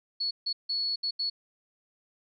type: tone bursts at uneven times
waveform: sine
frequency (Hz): 4392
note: C#8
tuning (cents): -17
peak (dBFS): -27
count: 5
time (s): 0.2-0.31 / 0.46-0.53 / 0.69-0.96 / 1.03-1.11 / 1.19-1.3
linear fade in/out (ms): 10
effects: none